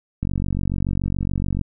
click train, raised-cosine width 5 ms, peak -11 dBFS, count 66, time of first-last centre 0.23-1.613 s, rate 47 Hz, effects none

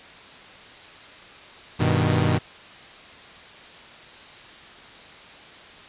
sawtooth chord, G augmented, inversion none, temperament equal, 98 / 123.47 / 155.56 Hz, G2 / B2 / D#3, 0 / 0 / 0 cents, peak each -19 dBFS, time 1.79-2.39 s, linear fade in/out 20 ms, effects white hiss -44 dBFS RMS until 5.88 s + resampled to 8000 Hz

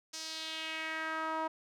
sawtooth tone with band-pass filter sweep, 318.6 Hz, D#4, 41 cents sharp, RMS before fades -38 dBFS, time 0.13-1.48 s, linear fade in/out 10 ms, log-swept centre 5800 to 920 Hz, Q 2.4, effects none

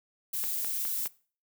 violet noise, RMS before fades -32 dBFS, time 0.33-1.08 s, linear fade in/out 10 ms
click train, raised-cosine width 0.3 ms, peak -24 dBFS, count 4, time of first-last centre 0.44-1.059 s, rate 4.85 Hz
effects noise-tail reverb RT60 0.4 s tail -21 dB re dry

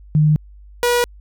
sine / sawtooth tone pair in turn, 152.3 / 483.5 Hz, D#3 / B4, -37 / -37 cents, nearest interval octave + minor sixth, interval 2000 cents, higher second, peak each -10 dBFS, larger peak neither, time 0.15-0.36 / 0.83-1.04 s, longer neither, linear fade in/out 0 ms, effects added 50 Hz sine -39 dBFS peak until 1.2 s

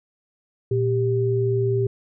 sine tone pair together, 117.5 / 393.4 Hz, A#2 / G4, +14 / +6 cents, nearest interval octave + major sixth, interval 2092 cents, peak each -21 / -21 dBFS, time 0.71-1.87 s, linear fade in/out 5 ms, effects none

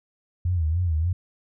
sine tone with vibrato, 83.7 Hz, E2, 27 cents sharp, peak -20 dBFS, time 0.45-1.13 s, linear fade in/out 5 ms, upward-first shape sine, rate 3.4 Hz, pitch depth 140 cents each way, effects none

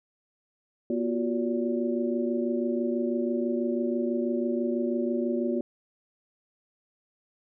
sine tone cluster, 240.5 / 349.8 / 375.9 / 574 Hz, B3 / F4 / F#4 / D5, -46 / +3 / +27 / -40 cents, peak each -28 / -30 / -32 / -34 dBFS, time 0.9-5.61 s, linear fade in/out 2 ms, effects none

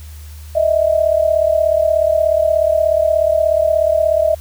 sine tone pair together, 616.3 / 653 Hz, D#5 / E5, -17 / -17 cents, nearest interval minor second, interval 100 cents, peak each -14 dBFS, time 0.55-4.35 s, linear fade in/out 10 ms, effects added 76 Hz sine -31 dBFS peak until 4.4 s + white hiss -44 dBFS RMS until 4.4 s

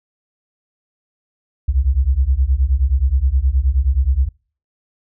sine beating tone pair, 61.74 / 71.24 Hz, B1 / C#2, 0 / +48 cents, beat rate 9.5 Hz, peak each -15 dBFS, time 1.68-4.29 s, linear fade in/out 10 ms, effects noise-tail reverb RT60 0.4 s tail -26 dB re dry + tanh soft clip ceiling -5 dBFS

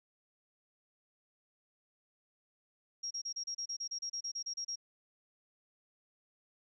sine tone bursts, 5600 Hz, F8, 4 cents sharp, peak -36 dBFS, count 16, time 3.03-4.758 s, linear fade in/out 10 ms, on 78 ms, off 32 ms, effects 13-bit

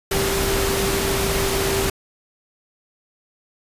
sine tone in noise, 391.6 Hz, G4, 2 cents flat, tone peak -23 dBFS, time 0.11-1.9 s, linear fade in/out 5 ms, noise pink, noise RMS -22 dBFS, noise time 0.11-1.9 s, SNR -4 dB, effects resampled to 32000 Hz

